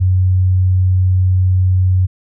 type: tone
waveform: sine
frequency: 92.5 Hz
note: F#2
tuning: in tune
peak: -9 dBFS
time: 0-2.07 s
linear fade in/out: 20 ms
effects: none